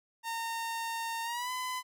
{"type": "tone with pitch glide", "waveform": "sawtooth", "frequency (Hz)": [916, 1010.5], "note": ["A#5", "B5"], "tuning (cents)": [-31, 39], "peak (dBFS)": -30, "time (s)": [0.23, 1.83], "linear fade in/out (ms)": 50, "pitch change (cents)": 170, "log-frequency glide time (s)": [1.23, 1.51], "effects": []}